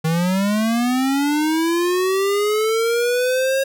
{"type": "linear sweep", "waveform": "square", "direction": "up", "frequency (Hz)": [156.7, 544], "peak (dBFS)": -17, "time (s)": [0.04, 3.64], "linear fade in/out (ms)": 10, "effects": []}